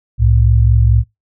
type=tone pair together; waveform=sine; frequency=65.41 / 110 Hz; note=C2 / A2; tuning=0 / 0 cents; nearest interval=major sixth; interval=900 cents; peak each=-10 dBFS; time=0.18-1.04 s; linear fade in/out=50 ms; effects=noise-tail reverb RT60 0.2 s tail -26 dB re dry